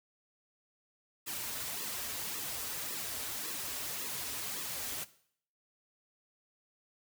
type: noise with flanger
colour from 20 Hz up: white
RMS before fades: -39 dBFS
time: 1.26-5.05 s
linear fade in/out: 20 ms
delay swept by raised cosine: 1.3 to 5.9 ms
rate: 1.8 Hz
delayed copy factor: -0.85
effects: noise-tail reverb RT60 0.6 s tail -17 dB re dry